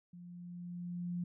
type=tone with level ramp; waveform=sine; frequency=175.6 Hz; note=F3; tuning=10 cents sharp; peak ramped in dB=-49 to -34 dBFS; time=0.13-1.24 s; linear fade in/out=5 ms; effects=none